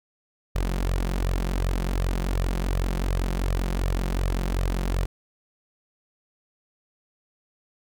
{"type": "tone with flanger", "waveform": "sawtooth", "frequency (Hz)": 45.18, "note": "F#1", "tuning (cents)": -40, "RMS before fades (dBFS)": -25, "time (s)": [0.55, 5.06], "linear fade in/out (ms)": 10, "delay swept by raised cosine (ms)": [1.6, 5.7], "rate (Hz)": 2.7, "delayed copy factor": 0.65, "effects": []}